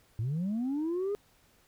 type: linear sweep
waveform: sine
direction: up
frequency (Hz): 103.83 to 417.3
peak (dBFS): -27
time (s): 0.19-1.15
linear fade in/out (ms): 0
effects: tanh soft clip ceiling -27 dBFS + pink hiss -65 dBFS RMS until 1.67 s